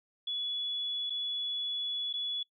sine tone with dropouts, 3407 Hz, G#7, 44 cents sharp, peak -32 dBFS, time 0.27-2.43 s, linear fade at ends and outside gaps 5 ms, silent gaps 1.098-1.103 / 2.129-2.137 s, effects noise-tail reverb RT60 0.1 s tail -23 dB re dry

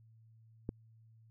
click, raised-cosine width 3 ms, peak -24 dBFS, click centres 0.691 s, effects added 112 Hz sine -59 dBFS peak until 1.3 s

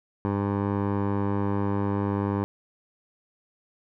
15% pulse tone with low-pass filter, 100.5 Hz, G2, 44 cents sharp, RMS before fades -26 dBFS, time 0.25-2.44 s, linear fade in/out 0 ms, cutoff 1000 Hz, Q 1.3, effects none

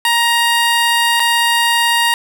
15% pulse tone with dropouts, 938 Hz, A#5, 11 cents sharp, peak -5 dBFS, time 0.05-2.14 s, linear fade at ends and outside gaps 1 ms, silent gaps 1.197-1.201 s, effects none

